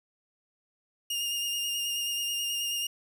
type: tone with vibrato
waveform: sawtooth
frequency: 2828 Hz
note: F7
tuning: 21 cents sharp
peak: -26 dBFS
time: 1.1-2.87 s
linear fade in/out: 5 ms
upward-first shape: square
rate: 9.3 Hz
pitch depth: 16 cents each way
effects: none